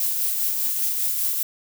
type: noise with tremolo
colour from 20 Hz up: violet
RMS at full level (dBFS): -22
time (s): 0-1.43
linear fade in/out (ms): 2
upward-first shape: triangle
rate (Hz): 5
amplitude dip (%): 35
effects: none